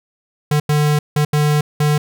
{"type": "tone bursts at uneven times", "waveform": "square", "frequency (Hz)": 149.1, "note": "D3", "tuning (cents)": 27, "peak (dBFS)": -13, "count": 5, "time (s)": [[0.51, 0.6], [0.69, 0.99], [1.16, 1.25], [1.33, 1.61], [1.8, 1.98]], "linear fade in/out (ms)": 5, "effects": []}